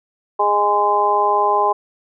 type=harmonic tone; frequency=206.1 Hz; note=G#3; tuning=13 cents flat; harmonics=2 / 3 / 4 / 5; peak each=-21 / -23 / -17 / -17 dBFS; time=0.39-1.73 s; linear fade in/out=10 ms; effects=none